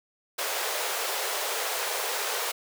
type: high-pass noise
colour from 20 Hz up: pink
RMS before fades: -30 dBFS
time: 0.38-2.52 s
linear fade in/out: 10 ms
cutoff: 420 Hz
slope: 48 dB/octave
effects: none